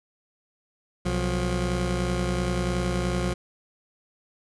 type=tone pair together; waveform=20% pulse; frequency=62.93 / 178.3 Hz; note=B1 / F3; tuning=+33 / +36 cents; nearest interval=octave + tritone; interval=1803 cents; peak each=-22 dBFS; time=1.05-3.34 s; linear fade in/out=10 ms; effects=resampled to 24000 Hz